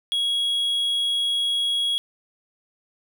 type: tone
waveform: triangle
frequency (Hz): 3320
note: G#7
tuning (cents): -1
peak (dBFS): -19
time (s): 0.12-1.98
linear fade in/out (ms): 0
effects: none